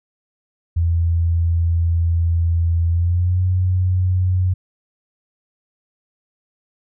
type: tone with pitch glide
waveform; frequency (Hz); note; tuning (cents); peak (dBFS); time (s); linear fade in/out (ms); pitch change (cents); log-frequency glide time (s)
sine; 84.1 to 91.71; E2 to F#2; +35 to -15; -14; 0.76-4.54; 10; +150; 2.89-3.42
effects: none